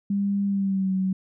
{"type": "tone with pitch glide", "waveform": "sine", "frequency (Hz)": [200, 188.77], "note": ["G3", "F#3"], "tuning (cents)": [35, 35], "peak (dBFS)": -21, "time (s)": [0.1, 1.13], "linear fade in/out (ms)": 5, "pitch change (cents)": -100, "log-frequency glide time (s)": [0.46, 0.93], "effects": []}